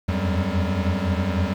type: tone cluster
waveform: square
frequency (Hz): 83.7 / 87.5 / 93.5 / 186.6 / 199.1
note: E2 / F2 / F#2 / F#3 / G3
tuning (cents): +27 / +4 / +19 / +15 / +27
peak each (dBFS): -28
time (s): 0.08-1.54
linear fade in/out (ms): 10
effects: low-pass 4000 Hz 12 dB/octave + 8-bit